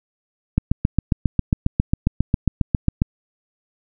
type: click train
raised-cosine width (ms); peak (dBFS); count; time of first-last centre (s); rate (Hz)
5; -3; 19; 0.58-3.019; 7.38
effects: none